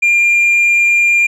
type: tone with hard clipping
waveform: triangle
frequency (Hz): 2397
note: D7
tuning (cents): +35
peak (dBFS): -7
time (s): 0.02-1.27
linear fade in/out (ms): 10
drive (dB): 1
effects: none